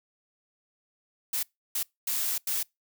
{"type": "noise bursts at uneven times", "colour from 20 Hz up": "blue", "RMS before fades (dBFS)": -29, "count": 4, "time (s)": [[1.33, 1.43], [1.75, 1.83], [2.07, 2.38], [2.47, 2.63]], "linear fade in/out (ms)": 5, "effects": ["noise-tail reverb RT60 0.2 s tail -26 dB re dry"]}